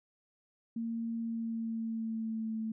sine tone with pitch glide, 229.3 to 221.2 Hz, A#3 to A3, -28 to +9 cents, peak -33 dBFS, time 0.76-2.72 s, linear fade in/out 5 ms, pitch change -63 cents, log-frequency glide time 1.2-2.56 s, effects none

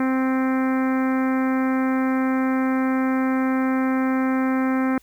harmonic tone, 261.6 Hz, C4, in tune, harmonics 1 / 2 / 3 / 4 / 5 / 6 / 7 / 8 / 9, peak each -19 / -30 / -32 / -33 / -33 / -35 / -37 / -38 / -42 dBFS, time 0-4.98 s, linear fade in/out 2 ms, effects added 50 Hz sine -57 dBFS peak until 5.02 s + white hiss -58 dBFS RMS until 5.02 s

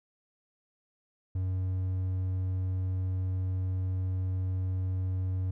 triangle tone, 93 Hz, F#2, 9 cents sharp, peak -26 dBFS, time 1.35-5.51 s, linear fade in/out 5 ms, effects none

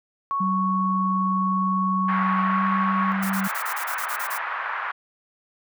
sine tone, 1108.7 Hz, C#6, in tune, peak -22 dBFS, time 0.31-3.12 s, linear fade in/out 0 ms
sine tone with pitch glide, 189.4 to 193.16 Hz, F#3 to G3, +41 to -25 cents, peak -23 dBFS, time 0.4-3.48 s, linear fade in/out 10 ms, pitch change +34 cents, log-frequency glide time 2.39-2.64 s
pink band-pass noise, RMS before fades -29 dBFS, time 2.08-4.92 s, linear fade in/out 10 ms, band 970 to 1800 Hz, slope 24 dB/octave
blue noise bursts, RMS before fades -33 dBFS, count 11, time 3.22-4.381 s, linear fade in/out 10 ms, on 81 ms, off 27 ms
effects none

